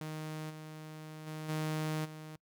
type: tone with level steps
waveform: sawtooth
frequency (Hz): 155.56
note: D#3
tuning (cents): 0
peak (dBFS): -35 / -41 / -36 / -29 / -41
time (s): 0.01-2.36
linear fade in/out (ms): 2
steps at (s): 0.49 / 1.26 / 1.48 / 2.04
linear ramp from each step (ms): 20
effects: noise-tail reverb RT60 0.1 s tail -25 dB re dry